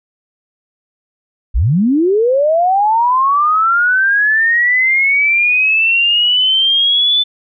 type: linear sweep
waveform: sine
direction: up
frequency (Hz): 39.31 to 3520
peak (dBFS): -9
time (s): 1.54-7.24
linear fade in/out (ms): 20
effects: none